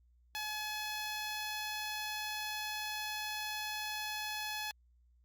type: tone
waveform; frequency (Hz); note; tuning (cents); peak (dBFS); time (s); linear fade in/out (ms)
10% pulse; 851; G#5; +42; -29; 0.35-4.71; 0
effects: added 60 Hz sine -64 dBFS peak until 5.24 s + Opus 48 kbps